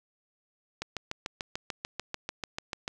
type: click train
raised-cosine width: 0.2 ms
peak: -16 dBFS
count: 15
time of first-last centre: 0.82-2.879 s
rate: 6.8 Hz
effects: none